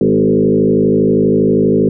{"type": "tone with frequency modulation", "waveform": "sine", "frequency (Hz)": 311.1, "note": "D#4", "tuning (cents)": 0, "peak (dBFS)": -8, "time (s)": [0.01, 1.89], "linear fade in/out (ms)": 2, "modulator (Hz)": 52.5, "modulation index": 2.9, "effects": []}